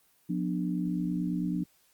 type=chord; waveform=sine; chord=B diminished; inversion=second; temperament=just; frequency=177.8 / 246.9 / 296.3 Hz; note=F3 / B3 / D4; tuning=+31 / 0 / +15 cents; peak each=-30 / -35 / -33 dBFS; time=0.29-1.64 s; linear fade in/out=10 ms; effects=white hiss -66 dBFS RMS until 1.93 s + Opus 24 kbps